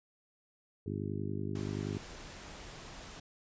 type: harmonic tone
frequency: 50.5 Hz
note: G#1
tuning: 48 cents flat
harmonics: 2 / 3 / 4 / 5 / 6 / 7 / 8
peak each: -39 / -41 / -42 / -43 / -44 / -44 / -45 dBFS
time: 0.86-1.98 s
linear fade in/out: 5 ms
type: noise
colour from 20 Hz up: pink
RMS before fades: -48 dBFS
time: 1.55-3.2 s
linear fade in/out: 5 ms
effects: resampled to 16000 Hz